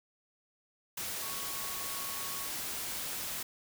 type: tone in noise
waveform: sine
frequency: 1108.7 Hz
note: C#6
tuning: in tune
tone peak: -46 dBFS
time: 1.22-2.49 s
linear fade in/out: 5 ms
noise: white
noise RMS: -38 dBFS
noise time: 0.97-3.43 s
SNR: -11 dB
effects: none